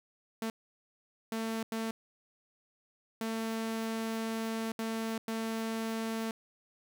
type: tone bursts at uneven times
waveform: sawtooth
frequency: 224.2 Hz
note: A3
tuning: 33 cents sharp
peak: -29 dBFS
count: 6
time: 0.42-0.5 / 1.32-1.63 / 1.72-1.91 / 3.21-4.72 / 4.79-5.18 / 5.28-6.31 s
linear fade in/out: 2 ms
effects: none